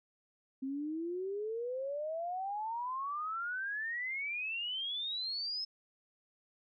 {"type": "exponential sweep", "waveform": "sine", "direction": "up", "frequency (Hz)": [261.6, 5230], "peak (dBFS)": -35, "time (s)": [0.62, 5.65], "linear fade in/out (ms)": 10, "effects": []}